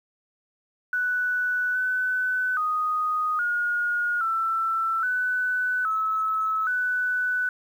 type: tone with pitch steps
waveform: sine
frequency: 1485 / 1504 / 1244 / 1436 / 1334 / 1497 / 1297 / 1492 Hz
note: F#6 / F#6 / D#6 / F6 / E6 / F#6 / E6 / F#6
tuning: +6 / +28 / -1 / +48 / +20 / +20 / -28 / +14 cents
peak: -22 dBFS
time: 0.93-7.49 s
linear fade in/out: 2 ms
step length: 820 ms
effects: 9-bit